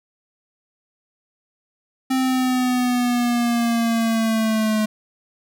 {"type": "exponential sweep", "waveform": "square", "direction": "down", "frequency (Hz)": [262.2, 214.4], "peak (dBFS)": -18, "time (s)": [2.1, 4.86], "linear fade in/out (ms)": 10, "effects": []}